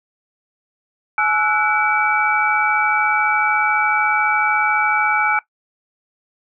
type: tone cluster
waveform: sine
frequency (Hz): 848 / 1318 / 1472 / 2296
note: G#5 / E6 / F#6 / D7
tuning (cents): +36 / -1 / -9 / -40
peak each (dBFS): -20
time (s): 1.18-5.39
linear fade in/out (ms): 2
effects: noise-tail reverb RT60 0.1 s tail -18 dB re dry